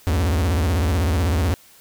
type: tone with vibrato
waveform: 45% pulse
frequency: 82.41 Hz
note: E2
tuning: in tune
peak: -17 dBFS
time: 0.07-1.54 s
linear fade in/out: 0 ms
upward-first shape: sine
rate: 16 Hz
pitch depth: 260 cents each way
effects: white hiss -50 dBFS RMS until 1.8 s